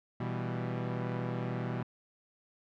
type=chord; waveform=sawtooth; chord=E minor; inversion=second; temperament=equal; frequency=123.47 / 164.81 / 196 Hz; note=B2 / E3 / G3; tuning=0 / 0 / 0 cents; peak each=-31 / -35 / -36 dBFS; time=0.2-1.83 s; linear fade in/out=5 ms; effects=low-pass 2000 Hz 12 dB/octave